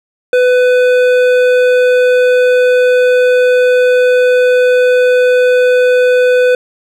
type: tone with hard clipping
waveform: sine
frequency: 499.4 Hz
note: B4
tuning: 19 cents sharp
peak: -8 dBFS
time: 0.33-6.55 s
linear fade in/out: 2 ms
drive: 11 dB
effects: none

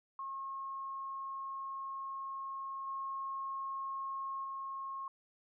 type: tone with level steps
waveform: sine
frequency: 1082 Hz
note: C#6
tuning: 42 cents flat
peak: -39 / -37 / -39 dBFS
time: 0.19-5.08 s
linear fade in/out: 2 ms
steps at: 2.87 / 4.44 s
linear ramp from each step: 5 ms
effects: none

